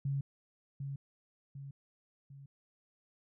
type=tone with echo; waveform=sine; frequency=138.59 Hz; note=C#3; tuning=in tune; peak=-31 dBFS; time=0.05-0.21 s; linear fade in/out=5 ms; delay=750 ms; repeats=3; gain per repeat=-6 dB; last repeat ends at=2.46 s; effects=none